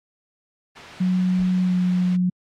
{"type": "noise", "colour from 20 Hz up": "white", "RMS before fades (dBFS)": -36, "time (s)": [0.75, 2.17], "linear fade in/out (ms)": 20}
{"type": "tone with pitch glide", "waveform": "sine", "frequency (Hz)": [183.4, 180.98], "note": ["F#3", "F#3"], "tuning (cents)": [-15, -38], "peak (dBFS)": -17, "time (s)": [1, 2.3], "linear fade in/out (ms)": 10, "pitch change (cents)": -23, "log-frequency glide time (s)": [1.6, 1.77]}
{"type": "noise with exponential decay", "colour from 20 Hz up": "brown", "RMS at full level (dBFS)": -32, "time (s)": [1.39, 1.6], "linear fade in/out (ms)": 5, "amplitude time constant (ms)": 45}
{"effects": ["low-pass 3000 Hz 12 dB/octave", "AAC 64 kbps"]}